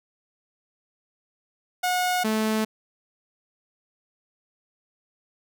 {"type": "tone pair in turn", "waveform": "sawtooth", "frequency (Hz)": [726, 218], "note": ["F#5", "A3"], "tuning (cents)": [-33, -16], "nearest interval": "octave + major sixth", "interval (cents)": 2083, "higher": "first", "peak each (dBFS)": -18, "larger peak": "neither", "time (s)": [[1.83, 2.24], [2.24, 2.65]], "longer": "neither", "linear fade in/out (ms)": 10, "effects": []}